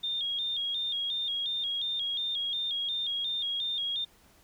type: tone with vibrato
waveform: sine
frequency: 3451 Hz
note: A7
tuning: 34 cents flat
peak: -29 dBFS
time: 0.03-4.05 s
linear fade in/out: 10 ms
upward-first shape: square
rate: 2.8 Hz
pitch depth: 82 cents each way
effects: pink hiss -61 dBFS RMS until 4.43 s